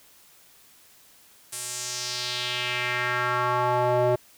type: tone with band-pass filter sweep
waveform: square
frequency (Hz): 123.47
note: B2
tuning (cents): 0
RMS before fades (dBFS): -26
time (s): 1.52-4.16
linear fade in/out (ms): 10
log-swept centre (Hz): 9600 to 540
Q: 2.3
effects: white hiss -55 dBFS RMS until 4.37 s